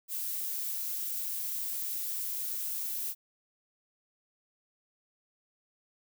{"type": "noise", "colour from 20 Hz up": "violet", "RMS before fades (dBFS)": -35, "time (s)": [0.08, 3.15], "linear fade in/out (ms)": 50, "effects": []}